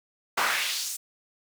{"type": "noise with high-pass filter sweep", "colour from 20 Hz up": "brown", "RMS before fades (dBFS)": -28, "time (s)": [0.37, 0.97], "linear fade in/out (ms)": 10, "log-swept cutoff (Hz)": [960, 8500], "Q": 1.6, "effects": []}